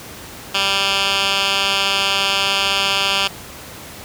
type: tone with band-pass filter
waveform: 10% pulse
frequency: 196.4 Hz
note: G3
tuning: 4 cents sharp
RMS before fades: -18 dBFS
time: 0.54-3.28 s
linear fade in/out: 10 ms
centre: 3300 Hz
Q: 1.7
effects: pink hiss -35 dBFS RMS until 4.04 s + high-pass 60 Hz 12 dB/octave